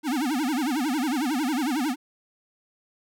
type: tone with vibrato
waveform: square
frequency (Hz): 277.3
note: C#4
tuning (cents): +1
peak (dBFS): -24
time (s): 0.03-1.96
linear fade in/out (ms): 50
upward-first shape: sine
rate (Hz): 11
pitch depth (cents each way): 250
effects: none